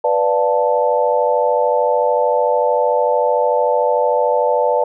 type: chord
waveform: sine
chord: B half-diminished seventh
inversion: none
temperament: equal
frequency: 493.9 / 587.3 / 698.5 / 880 Hz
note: B4 / D5 / F5 / A5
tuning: 0 / 0 / 0 / 0 cents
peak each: -17 / -17 / -23 / -18 dBFS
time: 0.04-4.84 s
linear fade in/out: 5 ms
effects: none